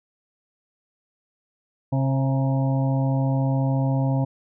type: harmonic tone with a mistuned harmonic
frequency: 134.1 Hz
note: C3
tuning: 43 cents sharp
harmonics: 1 / 2 / 4 / 5 / 6 / 7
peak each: -20 / -26 / -32 / -34 / -36 / -37 dBFS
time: 1.92-4.25 s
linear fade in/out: 10 ms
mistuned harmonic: 6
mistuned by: +51 cents
effects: none